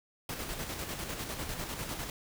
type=noise with tremolo; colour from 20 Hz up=pink; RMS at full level=-37 dBFS; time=0.29-2.1 s; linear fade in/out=2 ms; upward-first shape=square; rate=10 Hz; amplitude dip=40%; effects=none